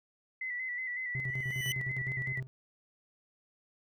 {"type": "tone with vibrato", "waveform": "sine", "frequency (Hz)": 2000, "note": "B6", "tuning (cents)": 21, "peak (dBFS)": -34, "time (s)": [0.41, 2.4], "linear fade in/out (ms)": 5, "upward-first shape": "square", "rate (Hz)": 5.4, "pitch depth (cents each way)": 38}
{"type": "tone with tremolo", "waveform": "triangle", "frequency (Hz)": 130.81, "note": "C3", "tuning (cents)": 0, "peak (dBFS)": -32, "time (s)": [1.15, 2.47], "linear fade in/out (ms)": 0, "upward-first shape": "square", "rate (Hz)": 9.8, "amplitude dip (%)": 75}
{"type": "tone with exponential growth", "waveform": "sawtooth", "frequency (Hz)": 2983, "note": "F#7", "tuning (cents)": 13, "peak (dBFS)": -28, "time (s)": [1.28, 1.72], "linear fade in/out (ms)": 1, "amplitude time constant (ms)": 94}
{"effects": []}